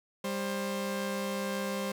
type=tone pair together; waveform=sawtooth; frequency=198.4 / 529.7 Hz; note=G3 / C5; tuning=+21 / +21 cents; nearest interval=octave + perfect fourth; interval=1700 cents; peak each=-30 / -31 dBFS; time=0.24-1.92 s; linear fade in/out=5 ms; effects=none